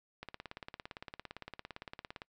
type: click train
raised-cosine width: 0.3 ms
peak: -27 dBFS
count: 36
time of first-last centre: 0.23-2.219 s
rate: 17.6 Hz
effects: noise-tail reverb RT60 0.1 s tail -25 dB re dry